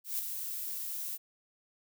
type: noise with ADSR envelope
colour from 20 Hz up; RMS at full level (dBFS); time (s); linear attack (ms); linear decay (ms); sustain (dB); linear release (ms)
violet; -32; 0.04-1.18; 150; 6; -6; 31
effects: none